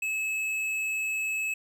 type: tone with tanh clipping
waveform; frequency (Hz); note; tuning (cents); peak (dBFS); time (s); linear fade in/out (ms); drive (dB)
sine; 2591; E7; -30; -29; 0.02-1.54; 5; 11
effects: none